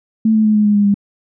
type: tone with pitch steps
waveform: sine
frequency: 220.5 / 217.2 / 214 / 210.8 / 207.6 / 204.5 / 201.5 Hz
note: A3 / A3 / A3 / G#3 / G#3 / G#3 / G3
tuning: +4 / -22 / -48 / +26 / 0 / -26 / +48 cents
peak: -9 dBFS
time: 0.25-0.943 s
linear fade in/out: 5 ms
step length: 99 ms
effects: none

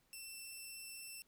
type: tone with vibrato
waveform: 10% pulse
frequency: 2682 Hz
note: E7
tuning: 29 cents sharp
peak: -40 dBFS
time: 0.13-1.22 s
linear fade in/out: 0 ms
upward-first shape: triangle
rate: 16 Hz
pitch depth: 12 cents each way
effects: pink hiss -75 dBFS RMS until 1.27 s

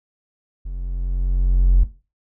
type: tone with level ramp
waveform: triangle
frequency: 44.74 Hz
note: F1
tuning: 43 cents sharp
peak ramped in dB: -24 to -5 dBFS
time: 0.65-1.84 s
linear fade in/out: 10 ms
effects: noise-tail reverb RT60 0.3 s tail -17 dB re dry + tanh soft clip ceiling -6 dBFS

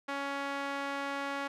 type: tone with band-pass filter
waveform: sawtooth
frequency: 279.1 Hz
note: C#4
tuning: 12 cents sharp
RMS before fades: -36 dBFS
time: 0.08-1.48 s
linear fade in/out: 10 ms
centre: 1400 Hz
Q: 0.89
effects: none

